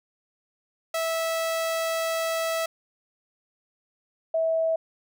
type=tone pair in turn; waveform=sawtooth / sine; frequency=654 / 649.9 Hz; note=E5 / E5; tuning=-14 / -25 cents; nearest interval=unison; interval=11 cents; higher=first; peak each=-21 / -21 dBFS; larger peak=neither; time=0.94-2.66 / 4.34-4.76 s; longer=first; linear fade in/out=5 ms; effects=none